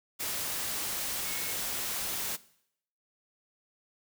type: tone in noise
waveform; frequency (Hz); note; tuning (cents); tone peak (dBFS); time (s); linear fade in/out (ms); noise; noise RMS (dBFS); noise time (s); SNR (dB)
sine; 2188; C#7; -23; -44; 1.24-1.55; 20; white; -34; 0.19-2.37; -13
effects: noise-tail reverb RT60 0.7 s tail -19 dB re dry